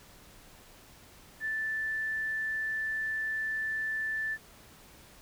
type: tone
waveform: sine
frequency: 1760 Hz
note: A6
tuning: in tune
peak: -30 dBFS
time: 1.4-4.38 s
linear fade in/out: 50 ms
effects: pink hiss -55 dBFS RMS until 5.21 s